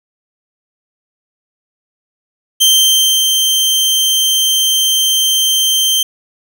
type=tone with ADSR envelope; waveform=sawtooth; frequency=3136 Hz; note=G7; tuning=in tune; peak=-3 dBFS; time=2.6-6.03 s; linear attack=18 ms; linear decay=620 ms; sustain=-4 dB; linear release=4 ms; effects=none